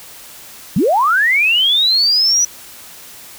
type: linear sweep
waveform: sine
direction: up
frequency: 138.59 to 5940 Hz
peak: -10 dBFS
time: 0.76-2.45 s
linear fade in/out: 5 ms
effects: white hiss -37 dBFS RMS until 3.38 s